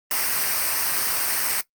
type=noise with comb filter; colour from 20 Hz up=white; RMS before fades=-23 dBFS; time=0.11-1.61 s; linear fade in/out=2 ms; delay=0.28 ms; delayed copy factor=-0.6; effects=noise-tail reverb RT60 0.1 s tail -19 dB re dry + Opus 32 kbps